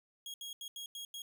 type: tone bursts at uneven times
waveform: sawtooth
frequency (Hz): 3288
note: G#7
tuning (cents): -18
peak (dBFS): -39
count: 6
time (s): 0.26-0.34 / 0.41-0.53 / 0.61-0.68 / 0.76-0.86 / 0.95-1.05 / 1.14-1.22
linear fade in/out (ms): 2
effects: none